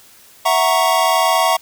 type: chord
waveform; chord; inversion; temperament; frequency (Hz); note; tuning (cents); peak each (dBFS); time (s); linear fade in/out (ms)
square; F# dominant seventh; third; equal; 659.3 / 740 / 932.3 / 1108.7; E5 / F#5 / A#5 / C#6; 0 / 0 / 0 / 0; -19; 0.45-1.57; 10
effects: white hiss -46 dBFS RMS until 1.61 s